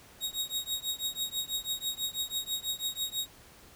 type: tone with tremolo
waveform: sawtooth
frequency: 3772 Hz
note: A#7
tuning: 20 cents sharp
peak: -25 dBFS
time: 0.2-3.28 s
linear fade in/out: 50 ms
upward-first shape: triangle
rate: 6.1 Hz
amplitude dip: 100%
effects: pink hiss -55 dBFS RMS until 3.75 s